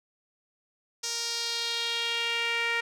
sawtooth tone with band-pass filter sweep, 466.2 Hz, A#4, in tune, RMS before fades -30 dBFS, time 1.03-2.81 s, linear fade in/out 10 ms, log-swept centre 5800 to 2100 Hz, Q 2.7, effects none

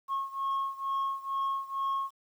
sine beating tone pair, 1088 / 1090.2 Hz, C#6 / C#6, -33 / -29 cents, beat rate 2.2 Hz, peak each -30 / -32 dBFS, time 0.08-2.11 s, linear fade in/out 50 ms, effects tanh soft clip ceiling -26 dBFS + 10-bit

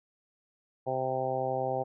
harmonic tone, 130.5 Hz, C3, 4 cents flat, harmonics 1 / 2 / 3 / 4 / 5 / 6 / 7, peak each -39 / -43 / -37 / -33 / -35 / -33 / -44 dBFS, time 0.86-1.84 s, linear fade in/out 20 ms, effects none

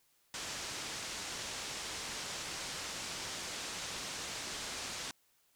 white low-pass noise, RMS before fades -42 dBFS, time 0.34-5.11 s, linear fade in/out 0 ms, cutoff 7400 Hz, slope 24 dB/octave, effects white hiss -72 dBFS RMS until 5.55 s

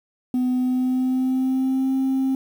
sine tone with pitch glide, 251.5 to 265.2 Hz, B3 to C4, +32 to +23 cents, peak -16 dBFS, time 0.34-2.35 s, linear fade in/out 2 ms, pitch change +91 cents, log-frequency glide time 0.48-1.94 s, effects tanh soft clip ceiling -17 dBFS + 8-bit

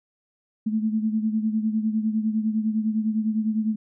sine beating tone pair, 216.3 / 226.2 Hz, A3 / A3, -29 / +48 cents, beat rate 9.9 Hz, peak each -22 / -28 dBFS, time 0.66-3.76 s, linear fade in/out 10 ms, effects none

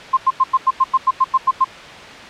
sine tone bursts, 1052 Hz, C6, 9 cents sharp, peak -9 dBFS, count 12, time 0.13-1.646 s, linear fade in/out 10 ms, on 42 ms, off 92 ms, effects white hiss -34 dBFS RMS until 2.29 s + low-pass 3000 Hz 12 dB/octave

